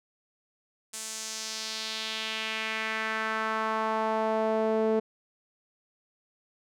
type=tone with band-pass filter sweep; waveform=sawtooth; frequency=220 Hz; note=A3; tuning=in tune; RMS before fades=-30 dBFS; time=0.93-5 s; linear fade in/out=10 ms; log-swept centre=8200 to 450 Hz; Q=2; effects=none